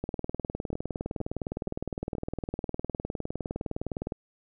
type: two click trains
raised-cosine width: 2 ms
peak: -18 / -21 dBFS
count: 81 / 4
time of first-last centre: 0.04-4.122 / 0.73-2.152 s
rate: 19.6 / 2.11 Hz
effects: none